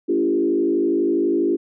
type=tone with frequency modulation; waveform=sine; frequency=340 Hz; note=F4; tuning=46 cents flat; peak=-16 dBFS; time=0.08-1.57 s; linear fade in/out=20 ms; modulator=52.2 Hz; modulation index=1.2; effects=none